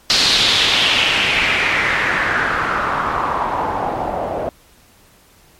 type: noise with low-pass filter sweep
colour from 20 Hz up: white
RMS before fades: -17 dBFS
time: 0.1-4.49 s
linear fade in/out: 0 ms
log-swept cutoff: 4500 to 620 Hz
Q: 3.2
effects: pink hiss -50 dBFS RMS until 5.59 s + MP3 64 kbps